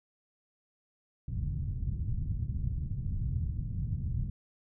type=low-pass noise; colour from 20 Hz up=white; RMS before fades=-33 dBFS; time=1.28-4.3 s; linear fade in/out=5 ms; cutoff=130 Hz; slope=24 dB/octave; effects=none